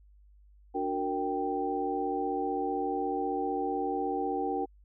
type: tone cluster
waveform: sine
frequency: 292.4 / 368.4 / 463.4 / 783 Hz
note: D4 / F#4 / A#4 / G5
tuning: -7 / -7 / -10 / -2 cents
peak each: -35 / -35 / -35 / -32 dBFS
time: 0.74-4.66 s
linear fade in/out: 20 ms
effects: added 50 Hz sine -55 dBFS peak until 4.84 s